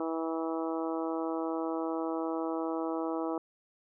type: harmonic tone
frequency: 162.6 Hz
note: E3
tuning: 23 cents flat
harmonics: 2 / 3 / 4 / 5 / 6 / 7 / 8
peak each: -33 / -37 / -39 / -41 / -43 / -44 / -45 dBFS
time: 0-3.38 s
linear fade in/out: 2 ms
effects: none